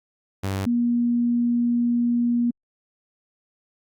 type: tone pair in turn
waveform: sawtooth / sine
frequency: 97 / 238.8 Hz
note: G2 / A#3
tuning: -18 / +42 cents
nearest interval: octave + major third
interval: 1560 cents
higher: second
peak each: -20 / -18 dBFS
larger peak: second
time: 0.43-0.66 / 0.66-2.51 s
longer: second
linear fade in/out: 10 ms
effects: Opus 48 kbps